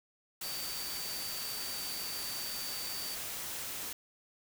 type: tone in noise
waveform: sine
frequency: 4600 Hz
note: D8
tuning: 37 cents flat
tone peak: -41 dBFS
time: 0.43-3.15 s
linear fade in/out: 5 ms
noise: white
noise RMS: -40 dBFS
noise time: 0.41-3.93 s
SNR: -4 dB
effects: none